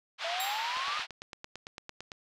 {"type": "band-pass noise", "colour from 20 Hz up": "white", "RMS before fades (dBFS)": -36, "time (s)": [0.18, 1.07], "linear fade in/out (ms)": 50, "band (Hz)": [750, 4000], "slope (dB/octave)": 24}
{"type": "exponential sweep", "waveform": "sine", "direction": "up", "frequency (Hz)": [655, 1244.5], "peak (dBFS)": -34, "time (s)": [0.24, 0.99], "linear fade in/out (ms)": 5}
{"type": "tone with exponential decay", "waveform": "15% pulse", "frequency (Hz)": 3768, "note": "A#7", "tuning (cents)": 18, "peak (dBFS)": -26, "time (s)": [0.4, 0.79], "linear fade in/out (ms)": 1, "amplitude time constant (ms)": 84}
{"type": "click train", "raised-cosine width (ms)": 0.2, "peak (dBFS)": -24, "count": 13, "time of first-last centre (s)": [0.77, 2.118], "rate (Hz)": 8.9}
{"effects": []}